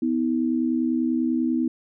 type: tone pair together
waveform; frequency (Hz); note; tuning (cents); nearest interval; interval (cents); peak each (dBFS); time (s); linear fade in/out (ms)
sine; 249.7 / 319.8; B3 / D#4; +19 / +48; major third; 429; -22 / -24; 0.02-1.68; 5
effects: none